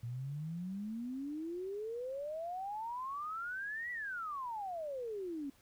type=exponential two-way sweep; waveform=sine; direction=up then down; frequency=115.3 to 1975.5 to 268.6 Hz; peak=-38 dBFS; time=0.03-5.5 s; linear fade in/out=5 ms; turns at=3.91 s; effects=pink hiss -67 dBFS RMS until 5.61 s